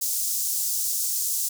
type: high-pass noise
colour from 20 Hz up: pink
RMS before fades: -26 dBFS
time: 0.01-1.49 s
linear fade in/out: 10 ms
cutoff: 6000 Hz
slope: 24 dB/octave
effects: none